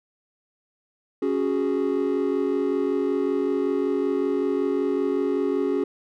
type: chord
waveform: triangle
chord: C# suspended fourth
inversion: none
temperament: equal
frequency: 277.2 / 370 / 415.3 Hz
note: C#4 / F#4 / G#4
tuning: 0 / 0 / 0 cents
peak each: -23 dBFS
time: 1.22-5.84 s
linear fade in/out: 5 ms
effects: tanh soft clip ceiling -12 dBFS